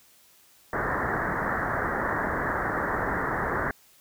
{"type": "low-pass noise", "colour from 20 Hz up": "white", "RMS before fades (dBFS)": -28, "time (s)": [0.73, 3.71], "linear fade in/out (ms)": 2, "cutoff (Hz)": 1900, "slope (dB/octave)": 96, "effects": ["white hiss -58 dBFS RMS until 4 s"]}